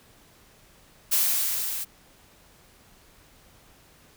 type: noise with level ramp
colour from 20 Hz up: blue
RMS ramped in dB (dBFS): -21 to -32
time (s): 1.11-1.85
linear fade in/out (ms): 20
effects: pink hiss -56 dBFS RMS until 4.16 s